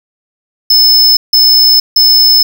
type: tone bursts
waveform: square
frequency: 5230 Hz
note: E8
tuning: 15 cents flat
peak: -4 dBFS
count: 3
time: 0.7-2.43 s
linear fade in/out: 5 ms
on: 470 ms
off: 160 ms
effects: none